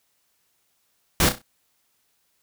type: noise with echo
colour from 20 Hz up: pink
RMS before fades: -18 dBFS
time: 1.2-1.29 s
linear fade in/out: 2 ms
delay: 32 ms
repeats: 4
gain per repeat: -9 dB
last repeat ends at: 1.418 s
effects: white hiss -69 dBFS RMS until 2.42 s